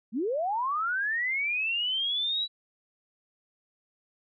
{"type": "linear sweep", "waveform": "sine", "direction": "up", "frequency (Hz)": [193.4, 3943], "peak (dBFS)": -26, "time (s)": [0.12, 2.48], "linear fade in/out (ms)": 50, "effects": []}